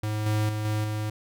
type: tone with level steps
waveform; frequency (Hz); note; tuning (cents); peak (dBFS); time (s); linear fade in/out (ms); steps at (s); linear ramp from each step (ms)
square; 106.9; A2; -49; -27 / -23 / -28 / -25 / -28; 0.03-1.1; 5; 0.26 / 0.49 / 0.65 / 0.84; 2
effects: none